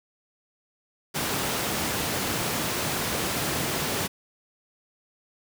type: high-pass noise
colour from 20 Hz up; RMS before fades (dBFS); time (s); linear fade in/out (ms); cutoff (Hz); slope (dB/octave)
pink; -28; 1.14-4.08; 20; 110; 12
effects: none